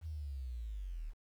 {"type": "linear sweep", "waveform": "sine", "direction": "down", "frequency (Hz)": [82.41, 34.65], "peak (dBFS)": -39, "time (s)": [0.01, 1.14], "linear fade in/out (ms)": 50, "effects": ["11-bit"]}